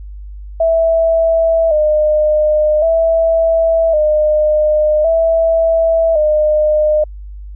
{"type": "tone with vibrato", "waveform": "sine", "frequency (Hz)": 632, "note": "D#5", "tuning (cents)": 27, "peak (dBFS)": -9, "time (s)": [0.6, 7.04], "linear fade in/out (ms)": 5, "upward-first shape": "square", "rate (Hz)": 0.45, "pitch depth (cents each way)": 65, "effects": ["added 50 Hz sine -27 dBFS peak until 7.55 s"]}